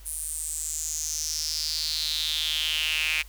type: tone with high-pass filter sweep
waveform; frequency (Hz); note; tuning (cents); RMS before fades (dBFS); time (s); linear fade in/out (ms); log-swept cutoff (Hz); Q
sawtooth; 155.56; D#3; 0; -29; 0.05-3.23; 20; 10000 to 2400; 5.9
effects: added 50 Hz sine -44 dBFS peak until 3.28 s + white hiss -54 dBFS RMS until 3.28 s